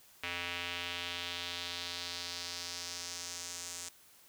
square tone with band-pass filter sweep, 87.31 Hz, F2, in tune, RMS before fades -41 dBFS, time 0.23-3.89 s, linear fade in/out 5 ms, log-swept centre 2500 to 7300 Hz, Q 2.2, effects white hiss -61 dBFS RMS until 4.28 s

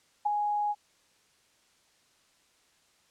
sine tone with ADSR envelope, 830.6 Hz, G#5, in tune, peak -21 dBFS, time 0.25-0.75 s, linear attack 14 ms, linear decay 8 ms, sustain -5 dB, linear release 41 ms, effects white hiss -66 dBFS RMS until 3.1 s + low-pass 8000 Hz 12 dB/octave

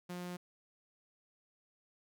sawtooth tone, 178 Hz, F3, 33 cents sharp, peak -37 dBFS, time 0.09-0.37 s, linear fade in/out 10 ms, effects none

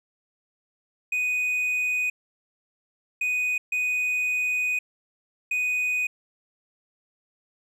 triangle tone bursts at uneven times, 2489 Hz, D#7, in tune, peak -21 dBFS, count 4, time 1.12-2.1 / 3.21-3.58 / 3.72-4.79 / 5.51-6.07 s, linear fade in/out 5 ms, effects none

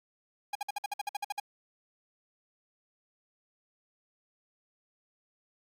45% pulse tone bursts, 816 Hz, G#5, 31 cents flat, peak -31 dBFS, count 12, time 0.53-1.4 s, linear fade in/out 5 ms, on 23 ms, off 54 ms, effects AAC 64 kbps

